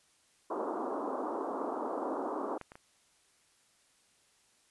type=band-pass noise; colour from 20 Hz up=pink; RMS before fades=-36 dBFS; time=0.5-2.58 s; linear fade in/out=5 ms; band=260 to 1200 Hz; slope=48 dB/octave
type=clicks; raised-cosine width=0.5 ms; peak=-27 / -33 / -34 dBFS; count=3; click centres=2.613 / 2.719 / 2.755 s
effects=white hiss -68 dBFS RMS until 4.7 s + resampled to 24000 Hz